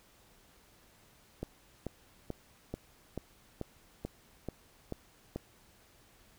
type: click train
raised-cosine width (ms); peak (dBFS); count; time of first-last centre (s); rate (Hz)
2; -23; 10; 1.43-5.36; 2.29
effects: pink hiss -63 dBFS RMS until 6.38 s